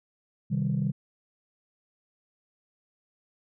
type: chord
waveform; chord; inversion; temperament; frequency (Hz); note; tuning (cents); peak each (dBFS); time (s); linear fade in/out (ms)
sine; C minor; none; equal; 130.81 / 155.56 / 196; C3 / Eb3 / G3; 0 / 0 / 0; -28; 0.5-0.92; 20
effects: tanh soft clip ceiling -18 dBFS